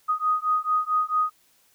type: beating tone pair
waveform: sine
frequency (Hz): 1244.5 / 1249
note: D#6 / D#6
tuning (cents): 0 / +6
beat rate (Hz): 4.5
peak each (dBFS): -24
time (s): 0.08-1.31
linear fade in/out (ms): 20
effects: white hiss -62 dBFS RMS until 1.74 s